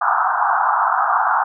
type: band-pass noise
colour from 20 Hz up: pink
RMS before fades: -17 dBFS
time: 0.01-1.44 s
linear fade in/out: 10 ms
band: 720 to 1500 Hz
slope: 96 dB/octave
effects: none

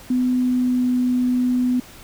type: tone with pitch glide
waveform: sine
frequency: 251.5 to 249.6 Hz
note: B3 to B3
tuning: +32 to +19 cents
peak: -16 dBFS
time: 0.1-1.8 s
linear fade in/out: 5 ms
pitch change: -13 cents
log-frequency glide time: 0.37-0.83 s
effects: pink hiss -43 dBFS RMS until 2.03 s

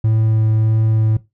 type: tone with vibrato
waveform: triangle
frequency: 110 Hz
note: A2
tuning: in tune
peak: -10 dBFS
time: 0.04-1.17 s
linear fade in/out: 5 ms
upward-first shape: sine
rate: 1.6 Hz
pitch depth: 8 cents each way
effects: noise-tail reverb RT60 0.2 s tail -17 dB re dry

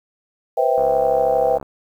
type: chord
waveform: sine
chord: C major seventh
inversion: third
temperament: just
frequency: 490.5 / 523.3 / 654.1 / 784.9 Hz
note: B4 / C5 / E5 / G5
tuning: -12 / 0 / -14 / +2 cents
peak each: -20 dBFS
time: 0.57-1.58 s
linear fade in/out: 10 ms
type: click train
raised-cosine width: 1 ms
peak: -19 dBFS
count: 60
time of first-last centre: 0.78-1.628 s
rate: 69.6 Hz
effects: 8-bit

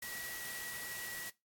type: tone in noise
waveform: sine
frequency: 1929 Hz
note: B6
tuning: 41 cents flat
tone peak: -45 dBFS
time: 0.02-1.3 s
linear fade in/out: 5 ms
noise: white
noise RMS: -45 dBFS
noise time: 0.02-1.3 s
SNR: -3 dB
effects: noise-tail reverb RT60 0.2 s tail -19 dB re dry + AAC 64 kbps

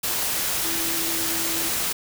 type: tone in noise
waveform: sine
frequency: 329.6 Hz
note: E4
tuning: in tune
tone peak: -33 dBFS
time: 0.64-1.7 s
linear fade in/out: 10 ms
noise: white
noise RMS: -25 dBFS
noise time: 0.03-1.93 s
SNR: -11 dB
effects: none

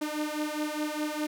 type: beating tone pair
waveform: sawtooth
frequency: 300 / 304.9 Hz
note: D4 / D#4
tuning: +37 / -35 cents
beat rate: 4.9 Hz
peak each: -29 dBFS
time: 0.01-1.27 s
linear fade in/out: 10 ms
effects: none

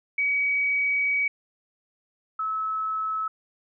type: tone pair in turn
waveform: sine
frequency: 2267 / 1297.2 Hz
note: C#7 / E6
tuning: +38 / -28 cents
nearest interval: minor seventh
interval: 966 cents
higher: first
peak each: -21 / -25 dBFS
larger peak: first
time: 0.18-1.28 / 2.39-3.28 s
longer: first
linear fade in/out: 5 ms
effects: none

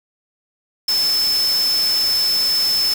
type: tone in noise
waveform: sine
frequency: 5260 Hz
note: E8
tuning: 5 cents flat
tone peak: -15 dBFS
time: 0.88-2.94 s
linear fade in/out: 5 ms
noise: white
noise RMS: -27 dBFS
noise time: 0.88-2.94 s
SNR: +9 dB
effects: none

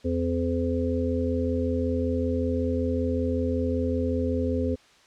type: harmonic tone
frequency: 85.3 Hz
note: F2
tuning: 40 cents flat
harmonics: 1 / 3 / 5 / 6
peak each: -28 / -27 / -31 / -30 dBFS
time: 0.04-4.76 s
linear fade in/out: 20 ms
effects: white hiss -56 dBFS RMS until 5.06 s + low-pass 5000 Hz 12 dB/octave

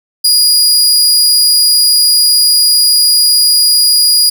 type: tone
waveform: sawtooth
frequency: 4881 Hz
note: D#8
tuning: 34 cents flat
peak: -3 dBFS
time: 0.24-4.3 s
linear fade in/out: 10 ms
effects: none

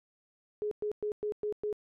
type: tone bursts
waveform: sine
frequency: 420 Hz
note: G#4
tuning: 19 cents sharp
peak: -30 dBFS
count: 6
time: 0.62-1.728 s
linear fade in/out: 0 ms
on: 93 ms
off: 110 ms
effects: none

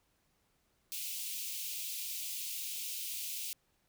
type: high-pass noise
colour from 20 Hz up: white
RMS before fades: -40 dBFS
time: 0.92-3.53 s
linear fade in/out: 0 ms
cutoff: 2400 Hz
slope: 48 dB/octave
effects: pink hiss -75 dBFS RMS until 3.88 s

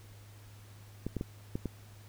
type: clicks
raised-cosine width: 3 ms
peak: -21 dBFS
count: 5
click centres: 1.066 / 1.167 / 1.211 / 1.555 / 1.657 s
effects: added 103 Hz sine -51 dBFS peak until 2.08 s + pink hiss -59 dBFS RMS until 2.08 s

